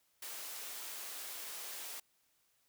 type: high-pass noise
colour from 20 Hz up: white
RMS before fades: -45 dBFS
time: 0.22-2 s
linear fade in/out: 5 ms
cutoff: 420 Hz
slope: 12 dB/octave
effects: white hiss -75 dBFS RMS until 2.68 s